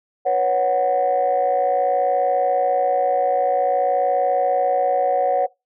sine chord, B suspended second, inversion none, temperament equal, 493.9 / 554.4 / 740 Hz, B4 / C#5 / F#5, 0 / 0 / 0 cents, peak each -23 / -19 / -17 dBFS, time 0.25-5.47 s, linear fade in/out 20 ms, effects noise-tail reverb RT60 0.2 s tail -22 dB re dry + tanh soft clip ceiling -10 dBFS

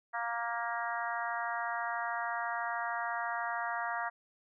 harmonic tone with a mistuned harmonic, 233.8 Hz, A#3, 5 cents sharp, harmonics 3 / 4 / 5 / 6 / 7 / 8, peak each -38 / -39 / -40 / -41 / -41 / -42 dBFS, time 0.13-4.1 s, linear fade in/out 20 ms, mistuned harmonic 8, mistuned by +19 cents, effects none

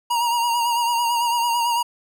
square tone with vibrato, 944 Hz, A#5, 22 cents sharp, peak -19 dBFS, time 0.1-1.83 s, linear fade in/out 10 ms, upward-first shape sine, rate 9 Hz, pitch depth 40 cents each way, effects none

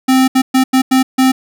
square tone bursts at uneven times, 261 Hz, C4, 4 cents flat, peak -8 dBFS, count 6, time 0.08-0.28 / 0.35-0.42 / 0.54-0.64 / 0.73-0.82 / 0.91-1.03 / 1.18-1.32 s, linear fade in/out 10 ms, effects none

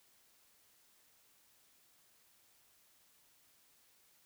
silence, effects white hiss -69 dBFS RMS until 4.25 s

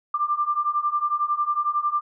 sine beating tone pair, 1181 / 1192 Hz, D6 / D6, +9 / +25 cents, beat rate 11 Hz, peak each -25 / -23 dBFS, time 0.14-2.01 s, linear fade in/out 5 ms, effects none

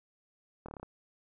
slowing click train, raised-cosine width 1 ms, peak -29 dBFS, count 7, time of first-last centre 0.66-0.83 s, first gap 25 ms, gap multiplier 1.05, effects none

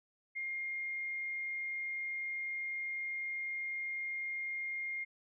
sine tone, 2124 Hz, C7, 25 cents sharp, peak -36 dBFS, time 0.35-5.05 s, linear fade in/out 20 ms, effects none

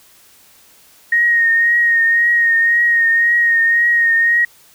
sine tone with vibrato, 1864.7 Hz, A#6, in tune, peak -10 dBFS, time 1.12-4.45 s, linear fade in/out 5 ms, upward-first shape triangle, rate 1.9 Hz, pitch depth 34 cents each way, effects white hiss -48 dBFS RMS until 4.74 s

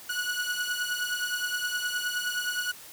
sawtooth beating tone pair, 1461 / 1470.6 Hz, F#6 / F#6, -22 / -11 cents, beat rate 9.6 Hz, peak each -27 / -29 dBFS, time 0.09-2.72 s, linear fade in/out 10 ms, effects white hiss -47 dBFS RMS until 2.92 s

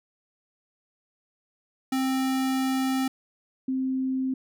square / sine tone pair in turn, 263.3 / 261.8 Hz, C4 / C4, +11 / +1 cents, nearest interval unison, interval 10 cents, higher first, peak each -24 dBFS, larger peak neither, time 1.92-3.08 / 3.68-4.34 s, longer first, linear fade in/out 5 ms, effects none

